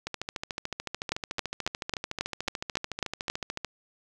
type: two click trains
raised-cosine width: 0.2 ms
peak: -15 / -10 dBFS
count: 50 / 9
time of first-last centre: 0.07-3.647 / 1.12-3.3 s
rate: 13.7 / 3.67 Hz
effects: none